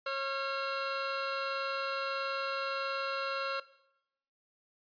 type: tone pair together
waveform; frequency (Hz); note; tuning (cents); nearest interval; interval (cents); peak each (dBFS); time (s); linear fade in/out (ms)
sawtooth; 544 / 1370.8; C#5 / F6; -33 / -33; octave + major third; 1600; -31 / -32; 0.06-3.6; 5
effects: noise-tail reverb RT60 0.8 s tail -18 dB re dry + resampled to 11025 Hz